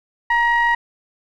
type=ring-modulated tone; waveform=triangle; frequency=481 Hz; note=B4; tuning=46 cents flat; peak=-9 dBFS; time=0.3-0.75 s; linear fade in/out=5 ms; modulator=1420 Hz; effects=none